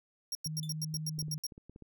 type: tone bursts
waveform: sawtooth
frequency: 5588 Hz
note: F8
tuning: in tune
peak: -31 dBFS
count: 10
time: 0.32-1.467 s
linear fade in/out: 2 ms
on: 31 ms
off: 93 ms
type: tone with pitch glide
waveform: sine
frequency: 155.56 to 153.33 Hz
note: D#3 to D#3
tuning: 0 to -25 cents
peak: -36 dBFS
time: 0.46-1.38 s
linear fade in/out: 0 ms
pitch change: -25 cents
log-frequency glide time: 1.15-1.21 s
type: tone with exponential decay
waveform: 45% pulse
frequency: 3520 Hz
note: A7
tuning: in tune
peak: -39 dBFS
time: 0.63-0.73 s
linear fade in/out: 1 ms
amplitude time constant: 20 ms
type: clicks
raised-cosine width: 3 ms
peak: -37 dBFS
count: 9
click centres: 0.942 / 1.184 / 1.227 / 1.283 / 1.522 / 1.579 / 1.696 / 1.761 / 1.823 s
effects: none